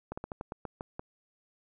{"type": "slowing click train", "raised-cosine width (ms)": 1, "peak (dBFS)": -23, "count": 9, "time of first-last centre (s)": [0.12, 0.995], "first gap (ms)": 55, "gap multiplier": 1.19, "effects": []}